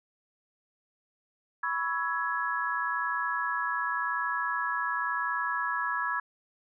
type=chord; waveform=sine; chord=C# minor seventh; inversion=third; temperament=equal with one note detuned; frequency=987.8 / 1108.7 / 1318.5 / 1674.7 Hz; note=B5 / C#6 / E6 / G#6; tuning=0 / 0 / 0 / +14 cents; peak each=-34 / -35 / -34 / -31 dBFS; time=1.63-6.2 s; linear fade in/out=5 ms; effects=none